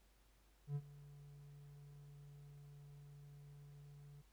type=tone with ADSR envelope; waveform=triangle; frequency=143.8 Hz; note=D3; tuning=36 cents flat; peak=-35 dBFS; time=0.67-4.22 s; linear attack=86 ms; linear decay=52 ms; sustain=-19 dB; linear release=15 ms; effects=added 50 Hz sine -69 dBFS peak until 4.32 s + pink hiss -75 dBFS RMS until 4.32 s